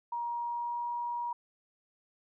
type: tone with pitch glide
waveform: sine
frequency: 947 to 954.7 Hz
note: A#5 to A#5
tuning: +27 to +41 cents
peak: -32 dBFS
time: 0.12-1.33 s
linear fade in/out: 5 ms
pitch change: +14 cents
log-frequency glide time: 0.3-0.9 s
effects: none